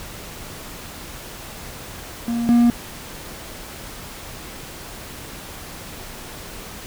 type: tone pair in turn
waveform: triangle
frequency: 234.7 / 237.8 Hz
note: A#3 / A#3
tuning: +12 / +35 cents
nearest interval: unison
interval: 23 cents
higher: second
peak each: -18 / -9 dBFS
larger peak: second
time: 2.28-2.49 / 2.49-2.7 s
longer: neither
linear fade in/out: 0 ms
effects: pink hiss -36 dBFS RMS until 6.86 s